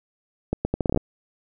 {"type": "accelerating click train", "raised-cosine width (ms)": 2, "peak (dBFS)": -9, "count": 10, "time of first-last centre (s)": [0.53, 0.974], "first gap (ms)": 120, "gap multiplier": 0.75, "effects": []}